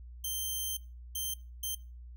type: tone bursts at uneven times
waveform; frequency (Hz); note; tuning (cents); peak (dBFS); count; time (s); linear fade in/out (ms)
5% pulse; 3136; G7; 0; -25; 3; 0.24-0.77 / 1.15-1.34 / 1.63-1.75; 5
effects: noise-tail reverb RT60 0.3 s tail -20 dB re dry + added 60 Hz sine -45 dBFS peak until 2.16 s